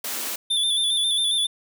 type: high-pass noise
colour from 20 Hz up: white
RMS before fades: -29 dBFS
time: 0.04-0.36 s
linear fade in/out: 5 ms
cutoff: 190 Hz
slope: 96 dB/octave
type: tone with vibrato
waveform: square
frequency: 3512 Hz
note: A7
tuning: 4 cents flat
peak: -20 dBFS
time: 0.5-1.47 s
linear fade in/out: 10 ms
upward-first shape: square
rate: 7.4 Hz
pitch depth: 35 cents each way
effects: none